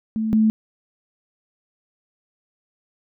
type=tone pair in turn; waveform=sine; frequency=220 / 218.5 Hz; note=A3 / A3; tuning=0 / -12 cents; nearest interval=unison; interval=12 cents; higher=first; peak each=-20 / -13 dBFS; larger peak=second; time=0.16-0.33 / 0.33-0.5 s; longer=neither; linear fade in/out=0 ms; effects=none